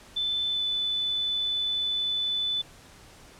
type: tone with pitch glide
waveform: sine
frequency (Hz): 3520 to 3496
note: A7 to A7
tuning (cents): 0 to -12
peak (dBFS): -25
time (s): 0.16-2.62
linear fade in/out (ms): 10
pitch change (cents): -12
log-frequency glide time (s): 0.5-0.63
effects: pink hiss -51 dBFS RMS until 3.39 s + low-pass 10000 Hz 12 dB/octave